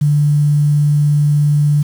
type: tone with quantisation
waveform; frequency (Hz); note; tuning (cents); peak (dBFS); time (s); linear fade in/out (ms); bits
sine; 147.2; D3; +4; -9; 0.01-1.83; 10; 6
effects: none